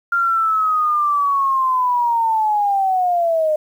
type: linear sweep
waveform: sine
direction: down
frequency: 1396.9 to 606 Hz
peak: -14 dBFS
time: 0.12-3.56 s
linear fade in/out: 5 ms
effects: 8-bit